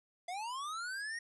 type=linear sweep; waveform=square; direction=up; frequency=683 to 1887 Hz; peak=-39 dBFS; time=0.28-1.19 s; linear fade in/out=5 ms; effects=resampled to 24000 Hz + 12-bit